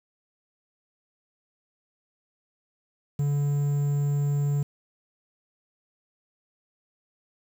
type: tone with quantisation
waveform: triangle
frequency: 143.7 Hz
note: D3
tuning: 37 cents flat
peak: -20 dBFS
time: 3.19-4.63 s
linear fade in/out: 5 ms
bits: 8
effects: none